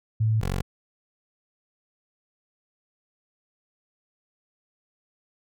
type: tone pair in turn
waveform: sine / 15% pulse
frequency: 110 / 46.38 Hz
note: A2 / F#1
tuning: 0 / +5 cents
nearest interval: octave + minor third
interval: 1495 cents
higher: first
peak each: -19 dBFS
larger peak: neither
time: 0.2-0.41 / 0.41-0.62 s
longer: neither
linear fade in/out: 10 ms
effects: none